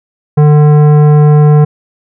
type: tone with tanh clipping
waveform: triangle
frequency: 149.3 Hz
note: D3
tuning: 29 cents sharp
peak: -4 dBFS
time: 0.37-1.65 s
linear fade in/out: 10 ms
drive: 18 dB
effects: none